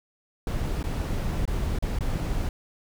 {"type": "noise with dropouts", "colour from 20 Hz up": "brown", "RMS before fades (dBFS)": -27, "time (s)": [0.47, 2.49], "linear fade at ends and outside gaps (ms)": 2, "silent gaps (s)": [[0.829, 0.839], [1.454, 1.476], [1.787, 1.824], [1.988, 2.007]], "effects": []}